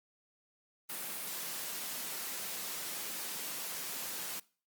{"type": "high-pass noise", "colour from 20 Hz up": "white", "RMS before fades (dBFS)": -40, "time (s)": [0.89, 4.4], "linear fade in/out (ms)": 10, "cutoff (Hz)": 140, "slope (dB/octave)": 48, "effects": ["noise-tail reverb RT60 0.4 s tail -22 dB re dry", "Opus 32 kbps"]}